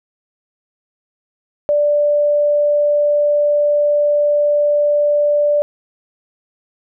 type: tone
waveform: sine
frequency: 587.3 Hz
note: D5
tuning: in tune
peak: -11 dBFS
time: 1.69-5.62 s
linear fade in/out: 0 ms
effects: none